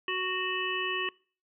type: harmonic tone with a mistuned harmonic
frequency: 370 Hz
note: F#4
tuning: in tune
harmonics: 1 / 3 / 5 / 7 / 8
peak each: -35 / -35 / -35 / -35 / -35 dBFS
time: 0.08-1.09 s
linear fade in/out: 2 ms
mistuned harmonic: 7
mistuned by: +17 cents
effects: noise-tail reverb RT60 0.4 s tail -23 dB re dry